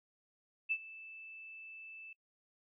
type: tone with ADSR envelope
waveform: sine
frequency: 2637 Hz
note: E7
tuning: in tune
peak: -29 dBFS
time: 0.69-2.13 s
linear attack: 25 ms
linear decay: 58 ms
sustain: -19 dB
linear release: 4 ms
effects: noise-tail reverb RT60 0.1 s tail -23 dB re dry